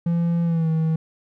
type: tone with pitch glide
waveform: triangle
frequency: 169.8 to 160.27 Hz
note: F3 to E3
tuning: -48 to -48 cents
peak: -16 dBFS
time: 0.06-0.96 s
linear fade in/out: 5 ms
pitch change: -100 cents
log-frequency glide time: 0.44-0.69 s
effects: none